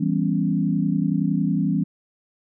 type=chord; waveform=sine; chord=C# half-diminished seventh; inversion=first; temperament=equal; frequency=164.81 / 196 / 246.9 / 277.2 Hz; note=E3 / G3 / B3 / C#4; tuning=0 / 0 / 0 / 0 cents; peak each=-23 / -23 / -27 / -25 dBFS; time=0-1.84 s; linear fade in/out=10 ms; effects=none